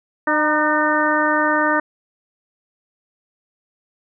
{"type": "harmonic tone with a mistuned harmonic", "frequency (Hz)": 303, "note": "D#4", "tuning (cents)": -46, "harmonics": [1, 2, 3, 4, 5, 6], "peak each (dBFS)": [-22, -22, -22, -22, -22, -22], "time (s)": [0.27, 1.8], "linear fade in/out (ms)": 5, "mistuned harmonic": 3, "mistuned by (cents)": 45, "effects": []}